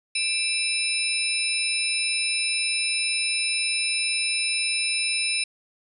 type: tone cluster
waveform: sine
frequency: 2377 / 2635 / 3945 / 5200 / 9210 Hz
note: D7 / E7 / B7 / E8 / D9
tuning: +20 / -1 / -3 / -24 / -35 cents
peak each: -29 dBFS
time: 0.15-5.44 s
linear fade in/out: 5 ms
effects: none